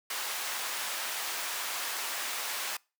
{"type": "high-pass noise", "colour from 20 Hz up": "pink", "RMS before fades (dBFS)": -35, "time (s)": [0.1, 2.77], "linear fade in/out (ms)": 5, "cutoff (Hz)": 1000, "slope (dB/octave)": 12, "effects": ["noise-tail reverb RT60 0.3 s tail -25 dB re dry"]}